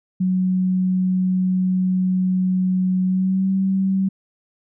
sine tone with pitch glide, 185 to 191.75 Hz, F#3 to G3, 0 to -38 cents, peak -16 dBFS, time 0.2-4.09 s, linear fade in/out 10 ms, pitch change +62 cents, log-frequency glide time 3.05-3.5 s, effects none

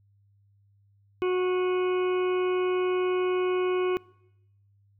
harmonic tone with a mistuned harmonic, 366.2 Hz, F#4, 18 cents flat, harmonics 1 / 2 / 3 / 4 / 6 / 7 / 8, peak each -23 / -41 / -35 / -43 / -42 / -42 / -45 dBFS, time 1.22-3.97 s, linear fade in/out 0 ms, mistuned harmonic 7, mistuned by -47 cents, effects noise-tail reverb RT60 0.9 s tail -24 dB re dry + added 100 Hz sine -60 dBFS peak until 4.99 s

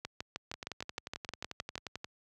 two click trains, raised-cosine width 0.2 ms, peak -20 / -22 dBFS, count 12 / 18, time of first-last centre 0.05-1.755 / 0.54-2.044 s, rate 6.45 / 11.3 Hz, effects high-pass 60 Hz 12 dB/octave

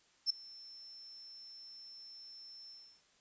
sine tone with ADSR envelope, 5340 Hz, E8, 22 cents sharp, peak -26 dBFS, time 0.26-3.02 s, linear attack 42 ms, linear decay 3 ms, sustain -24 dB, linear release 320 ms, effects white hiss -69 dBFS RMS until 3.2 s + resampled to 16000 Hz

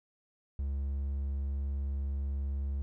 triangle tone, 69.3 Hz, C#2, in tune, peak -29 dBFS, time 0.59-2.82 s, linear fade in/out 0 ms, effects none

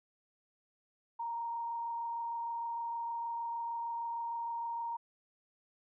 sine tone with frequency modulation, 932.3 Hz, A#5, in tune, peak -35 dBFS, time 1.19-4.97 s, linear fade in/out 10 ms, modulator 26.5 Hz, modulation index 0.4, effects none

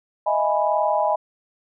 sine chord, E major seventh, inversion third, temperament equal with one note detuned, 622.3 / 663.8 / 830.6 / 987.8 Hz, D#5 / E5 / G#5 / B5, 0 / +12 / 0 / 0 cents, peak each -22 / -26 / -22 / -24 dBFS, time 0.26-1.16 s, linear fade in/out 10 ms, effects none

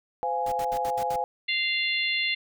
sine chord, F minor, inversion second, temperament equal with one note detuned, 511.3 / 698.5 / 830.6 Hz, C5 / F5 / Ab5, -40 / 0 / 0 cents, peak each -31 / -31 / -27 dBFS, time 0.23-1.24 s, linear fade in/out 0 ms
pink noise bursts, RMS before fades -40 dBFS, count 6, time 0.46-1.161 s, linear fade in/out 5 ms, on 61 ms, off 67 ms
harmonic tone, 695 Hz, F5, 9 cents flat, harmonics 3 / 4 / 5 / 6, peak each -27 / -29 / -31 / -33 dBFS, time 1.48-2.35 s, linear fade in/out 10 ms
effects none

